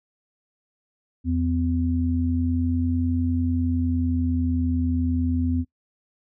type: tone pair together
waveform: sine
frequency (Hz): 84.6 / 253.5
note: E2 / B3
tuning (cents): +45 / +45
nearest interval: octave + perfect fifth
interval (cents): 1900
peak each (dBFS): -23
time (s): 1.24-5.65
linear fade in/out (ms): 50
effects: noise-tail reverb RT60 0.1 s tail -20 dB re dry